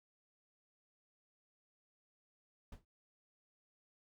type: noise with exponential decay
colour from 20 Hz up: brown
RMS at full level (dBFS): -44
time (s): 2.72-2.85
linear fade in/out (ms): 5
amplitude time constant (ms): 27
effects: none